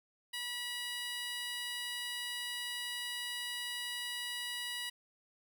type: tone with high-pass filter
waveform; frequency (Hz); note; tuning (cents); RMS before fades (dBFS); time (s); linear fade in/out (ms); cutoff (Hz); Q
15% pulse; 971; B5; -30; -40; 0.33-4.9; 10; 2200; 0.87
effects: none